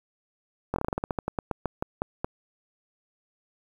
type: slowing click train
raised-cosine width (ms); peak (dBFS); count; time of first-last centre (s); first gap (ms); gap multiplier
1; -13; 18; 0.74-2.245; 21; 1.16
effects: 8-bit